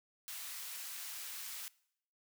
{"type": "high-pass noise", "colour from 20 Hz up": "white", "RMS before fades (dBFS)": -45, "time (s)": [0.28, 1.68], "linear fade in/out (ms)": 0, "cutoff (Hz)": 1200, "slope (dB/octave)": 12, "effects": ["noise-tail reverb RT60 0.7 s tail -22 dB re dry"]}